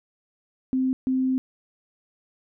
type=tone bursts at uneven times; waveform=sine; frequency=260 Hz; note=C4; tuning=11 cents flat; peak=-20 dBFS; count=2; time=0.73-0.93 / 1.07-1.38 s; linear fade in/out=0 ms; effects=none